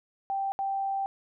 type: tone bursts at uneven times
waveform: sine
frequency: 783 Hz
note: G5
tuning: 2 cents flat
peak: -27 dBFS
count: 2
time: 0.3-0.52 / 0.59-1.06 s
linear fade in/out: 0 ms
effects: none